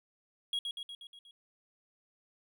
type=tone with echo; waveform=triangle; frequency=3300 Hz; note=G#7; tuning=12 cents flat; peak=-29 dBFS; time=0.53-0.59 s; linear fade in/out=2 ms; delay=120 ms; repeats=6; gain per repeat=-4 dB; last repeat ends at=1.31 s; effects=none